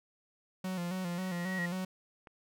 45% pulse tone with vibrato, 180 Hz, F#3, 47 cents flat, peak -34 dBFS, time 0.64-1.85 s, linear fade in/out 5 ms, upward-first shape square, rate 3.7 Hz, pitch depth 59 cents each way
sine tone with exponential growth, 1900 Hz, A#6, 33 cents sharp, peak -32 dBFS, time 0.83-1.66 s, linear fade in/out 5 ms, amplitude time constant 180 ms
click, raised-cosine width 0.5 ms, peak -36 dBFS, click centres 2.272 s
effects none

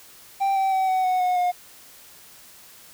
triangle tone with pitch steps, 784 / 772.3 / 760.8 / 749.5 / 738.3 / 727.3 / 716.4 Hz, G5 / G5 / F#5 / F#5 / F#5 / F#5 / F5, 0 / -26 / +48 / +22 / -4 / -30 / +44 cents, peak -17 dBFS, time 0.4-1.52 s, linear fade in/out 20 ms, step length 160 ms, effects white hiss -48 dBFS RMS until 2.93 s

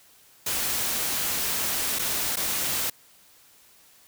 white noise with dropouts, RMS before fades -27 dBFS, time 0.46-2.9 s, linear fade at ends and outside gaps 5 ms, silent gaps 1.988-1.992 / 2.359-2.368 s, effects white hiss -56 dBFS RMS until 4.07 s

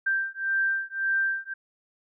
sine beating tone pair, 1573 / 1574.8 Hz, G6 / G6, +6 / +8 cents, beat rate 1.8 Hz, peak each -27 dBFS, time 0.06-1.54 s, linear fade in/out 10 ms, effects none

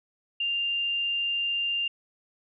sine tone with frequency modulation, 2794 Hz, F7, in tune, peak -25 dBFS, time 0.4-1.88 s, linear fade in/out 5 ms, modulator 35.5 Hz, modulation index 0.27, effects none

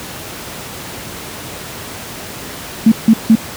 sine tone bursts, 222.6 Hz, A3, 20 cents sharp, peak -3 dBFS, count 3, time 2.86-3.354 s, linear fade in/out 5 ms, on 58 ms, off 160 ms, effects pink hiss -28 dBFS RMS until 3.56 s + high-pass 80 Hz 12 dB/octave

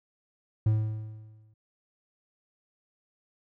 triangle tone with exponential decay, 108.5 Hz, A2, 24 cents flat, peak -17 dBFS, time 0.66-1.54 s, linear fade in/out 5 ms, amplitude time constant 190 ms, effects none

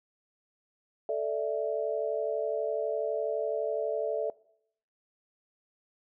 sine chord, A suspended fourth, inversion none, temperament equal, 440 / 587.3 / 659.3 Hz, A4 / D5 / E5, 0 / 0 / 0 cents, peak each -32 dBFS, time 1.09-4.3 s, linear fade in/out 2 ms, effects noise-tail reverb RT60 0.7 s tail -22 dB re dry

